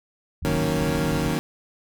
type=low-pass noise; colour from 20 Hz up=white; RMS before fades=-32 dBFS; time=0.42-1.34 s; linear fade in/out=2 ms; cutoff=160 Hz; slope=48 dB/octave
type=chord; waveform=25% pulse; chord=D# minor seventh; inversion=none; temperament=equal; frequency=155.56 / 185 / 233.1 / 277.2 Hz; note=D#3 / F#3 / A#3 / C#4; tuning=0 / 0 / 0 / 0 cents; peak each=-22 / -26 / -25 / -25 dBFS; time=0.45-1.39 s; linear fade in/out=0 ms
effects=none